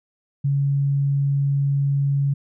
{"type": "tone", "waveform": "sine", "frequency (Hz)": 140, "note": "C#3", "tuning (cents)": 18, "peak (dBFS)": -17, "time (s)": [0.44, 2.34], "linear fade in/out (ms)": 10, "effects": []}